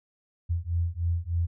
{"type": "beating tone pair", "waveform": "sine", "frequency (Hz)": [83.7, 87], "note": ["E2", "F2"], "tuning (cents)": [27, -6], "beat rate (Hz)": 3.3, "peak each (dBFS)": -28, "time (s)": [0.49, 1.47], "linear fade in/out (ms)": 20, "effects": []}